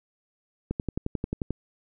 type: click train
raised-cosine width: 3 ms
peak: -15 dBFS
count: 10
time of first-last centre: 0.71-1.506 s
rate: 11.3 Hz
effects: none